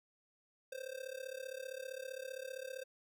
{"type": "tone with amplitude modulation", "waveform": "square", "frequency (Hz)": 523.3, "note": "C5", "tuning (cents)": 0, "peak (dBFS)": -40, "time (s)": [0.72, 2.84], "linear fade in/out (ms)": 5, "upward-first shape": "sine", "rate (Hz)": 35.3, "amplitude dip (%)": 90, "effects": []}